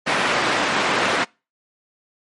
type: band-pass noise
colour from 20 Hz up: white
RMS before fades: -20 dBFS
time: 0.06-1.25 s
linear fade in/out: 20 ms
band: 190 to 2000 Hz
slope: 12 dB/octave
effects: noise-tail reverb RT60 0.3 s tail -26 dB re dry + MP3 48 kbps